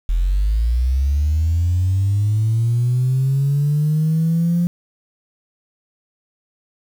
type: linear sweep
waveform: sine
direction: up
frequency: 40.54 to 175.2 Hz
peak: -13 dBFS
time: 0.09-4.67 s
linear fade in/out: 0 ms
effects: tanh soft clip ceiling -10 dBFS + 7-bit